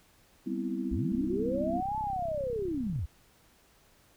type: chord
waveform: sine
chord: C major seventh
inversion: second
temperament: equal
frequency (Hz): 196 / 246.9 / 261.6 / 329.6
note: G3 / B3 / C4 / E4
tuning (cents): 0 / 0 / 0 / 0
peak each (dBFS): -36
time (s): 0.46-1.81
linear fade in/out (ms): 10
type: linear two-way sweep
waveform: sine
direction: up then down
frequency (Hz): 45.68 to 880 to 60.5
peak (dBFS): -30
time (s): 0.91-3.06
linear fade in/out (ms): 10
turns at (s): 1.99
type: click train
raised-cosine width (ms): 5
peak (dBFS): -31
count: 62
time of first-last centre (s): 1.12-2.991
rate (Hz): 32.6
effects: pink hiss -63 dBFS RMS until 4.16 s